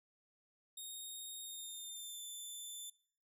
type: tone with pitch glide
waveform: 15% pulse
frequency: 3716 to 3534 Hz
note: A#7 to A7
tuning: -6 to +7 cents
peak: -39 dBFS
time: 0.77-2.9 s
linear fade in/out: 5 ms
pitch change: -87 cents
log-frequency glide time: 1.43-2.22 s
effects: noise-tail reverb RT60 0.6 s tail -23 dB re dry